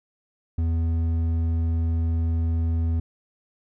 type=tone with hard clipping; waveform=sine; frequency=82.41 Hz; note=E2; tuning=in tune; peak=-22 dBFS; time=0.58-3 s; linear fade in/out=5 ms; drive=6 dB; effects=none